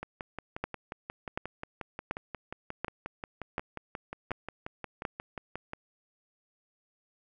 two click trains, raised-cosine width 0.5 ms, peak -16 / -22 dBFS, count 7 / 33, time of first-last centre 0.64-5.052 / 0.03-5.734 s, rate 1.36 / 5.61 Hz, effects none

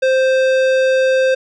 sine tone with tanh clipping, 523.3 Hz, C5, in tune, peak -13 dBFS, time 0.02-1.35 s, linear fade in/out 10 ms, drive 16 dB, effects none

